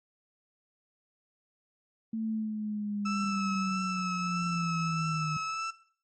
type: linear sweep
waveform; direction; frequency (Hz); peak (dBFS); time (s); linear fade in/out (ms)
sine; down; 223.9 to 152.7; -30; 2.13-5.37; 5
type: tone with vibrato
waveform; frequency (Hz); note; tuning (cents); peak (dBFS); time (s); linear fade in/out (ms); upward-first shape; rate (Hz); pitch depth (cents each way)
35% pulse; 1313; E6; -7; -30; 3.05-5.71; 10; triangle; 1.6; 27
effects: noise-tail reverb RT60 0.5 s tail -17 dB re dry + MP3 32 kbps